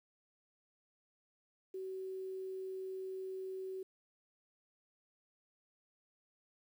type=tone with quantisation; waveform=sine; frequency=378.3 Hz; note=F#4; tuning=38 cents sharp; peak=-40 dBFS; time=1.74-3.83 s; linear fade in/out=5 ms; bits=11; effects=none